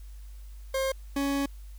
40% pulse tone pair in turn, 533 / 278.8 Hz, C5 / C#4, +32 / +10 cents, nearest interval major seventh, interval 1122 cents, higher first, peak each -25 dBFS, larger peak neither, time 0.74-0.92 / 1.16-1.46 s, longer second, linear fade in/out 5 ms, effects added 50 Hz sine -41 dBFS peak until 1.78 s + white hiss -61 dBFS RMS until 1.78 s

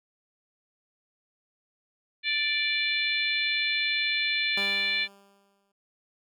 harmonic tone, 587.3 Hz, D5, in tune, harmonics 3 / 4 / 5 / 6 / 7, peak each -33 / -27 / -36 / -31 / -33 dBFS, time 2.23-5.08 s, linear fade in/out 50 ms
10% pulse tone with exponential decay, 198.6 Hz, G3, 23 cents sharp, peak -25 dBFS, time 4.57-5.72 s, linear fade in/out 5 ms, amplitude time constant 250 ms
effects none

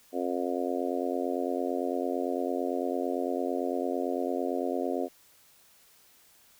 harmonic tone, 88.9 Hz, F2, 31 cents sharp, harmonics 3 / 4 / 5 / 6 / 7 / 8, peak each -33 / -34 / -35 / -36 / -36 / -37 dBFS, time 0.12-5.09 s, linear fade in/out 50 ms, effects white hiss -60 dBFS RMS until 6.59 s

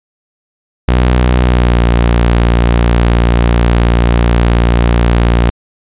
sawtooth tone with pitch glide, 61.74 to 58.58 Hz, B1 to A#1, 0 to +9 cents, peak -3 dBFS, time 0.88-5.5 s, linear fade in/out 0 ms, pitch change -91 cents, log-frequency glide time 1.46-1.84 s, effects resampled to 8000 Hz

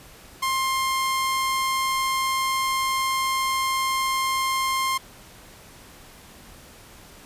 sawtooth tone, 1058 Hz, C6, 19 cents sharp, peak -18 dBFS, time 0.42-4.98 s, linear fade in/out 10 ms, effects pink hiss -47 dBFS RMS until 7.25 s + resampled to 32000 Hz

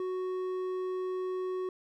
sine tone with hard clipping, 370 Hz, F#4, in tune, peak -33 dBFS, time 0-1.69 s, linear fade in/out 2 ms, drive 6 dB, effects none

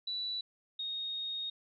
sine tone pair in turn, 3951 / 3724 Hz, B7 / A#7, 0 / -2 cents, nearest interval minor second, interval 102 cents, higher first, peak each -34 / -35 dBFS, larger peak first, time 0.07-0.41 / 0.79-1.5 s, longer second, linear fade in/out 5 ms, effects none

